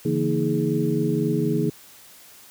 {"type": "tone cluster", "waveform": "sine", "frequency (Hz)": [142.4, 166.3, 233.5, 317, 418.7], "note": ["C#3", "E3", "A#3", "D#4", "G#4"], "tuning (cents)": [47, 16, 3, 32, 14], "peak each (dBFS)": -26, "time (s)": [0.05, 1.7], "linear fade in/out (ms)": 5, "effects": ["white hiss -48 dBFS RMS until 2.5 s", "high-pass 60 Hz 12 dB/octave"]}